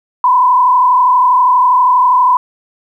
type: tone with frequency modulation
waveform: sine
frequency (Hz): 1001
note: B5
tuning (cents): +23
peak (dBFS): -6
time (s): 0.24-2.37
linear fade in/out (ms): 2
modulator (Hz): 32.4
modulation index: 0.98
effects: 8-bit